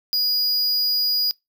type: tone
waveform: square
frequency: 4900 Hz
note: D#8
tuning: 27 cents flat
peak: -19 dBFS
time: 0.13-1.31 s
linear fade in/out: 0 ms
effects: noise-tail reverb RT60 0.2 s tail -25 dB re dry